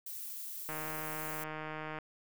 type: noise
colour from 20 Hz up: violet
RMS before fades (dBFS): -43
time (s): 0.06-1.44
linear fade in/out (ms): 5
type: click train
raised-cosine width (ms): 0.5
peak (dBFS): -26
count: 202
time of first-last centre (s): 0.69-1.987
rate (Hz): 155
effects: none